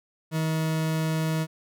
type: tone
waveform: 40% pulse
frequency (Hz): 159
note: D#3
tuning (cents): +38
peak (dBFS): -23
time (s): 0.31-1.47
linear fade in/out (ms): 50
effects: none